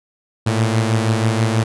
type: beating tone pair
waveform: sawtooth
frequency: 110 / 116.2 Hz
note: A2 / A#2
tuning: 0 / -5 cents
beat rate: 6.2 Hz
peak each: -12 / -17 dBFS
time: 0.46-1.64 s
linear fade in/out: 10 ms
effects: resampled to 24000 Hz